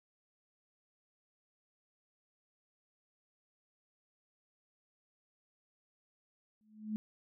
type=tone with exponential growth; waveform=sine; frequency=214.7 Hz; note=A3; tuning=42 cents flat; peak=-31 dBFS; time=6.61-6.96 s; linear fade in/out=0 ms; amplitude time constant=74 ms; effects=none